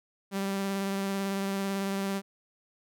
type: tone with vibrato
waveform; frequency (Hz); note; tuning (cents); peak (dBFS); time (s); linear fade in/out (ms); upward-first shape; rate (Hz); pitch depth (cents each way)
sawtooth; 196; G3; 0; -25; 0.31-2.22; 50; sine; 18; 15
effects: none